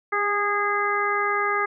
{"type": "harmonic tone with a mistuned harmonic", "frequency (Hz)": 411, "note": "G#4", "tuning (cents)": -18, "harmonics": [1, 2, 3, 4, 5], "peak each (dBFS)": [-28, -30, -24, -28, -28], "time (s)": [0.12, 1.66], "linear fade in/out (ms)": 10, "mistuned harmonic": 1, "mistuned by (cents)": -21, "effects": []}